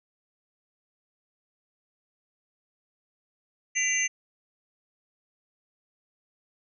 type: tone cluster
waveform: sine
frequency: 2003 / 2335 / 2772 / 6250 Hz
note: B6 / D7 / F7 / G8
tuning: +24 / -11 / -14 / -6 cents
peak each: -28 / -31 / -32 / -27 dBFS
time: 3.75-4.08 s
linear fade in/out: 20 ms
effects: none